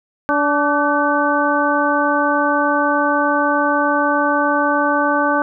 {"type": "harmonic tone with a mistuned harmonic", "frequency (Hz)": 290, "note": "D4", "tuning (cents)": -22, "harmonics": [1, 2, 3, 4, 5], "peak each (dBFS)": [-20, -20, -20, -20, -20], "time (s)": [0.29, 5.42], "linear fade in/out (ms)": 0, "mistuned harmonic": 5, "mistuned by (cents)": 74, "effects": []}